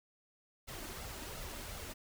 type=noise with flanger; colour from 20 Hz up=pink; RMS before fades=-45 dBFS; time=0.67-1.94 s; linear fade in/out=20 ms; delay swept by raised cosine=1.4 to 3.3 ms; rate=2.8 Hz; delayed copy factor=+0.5; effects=none